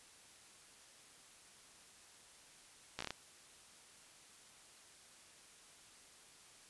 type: slowing click train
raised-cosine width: 0.2 ms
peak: -23 dBFS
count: 6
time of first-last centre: 2.99-3.106 s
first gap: 15 ms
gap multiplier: 1.22
effects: white hiss -61 dBFS RMS until 6.69 s + resampled to 24000 Hz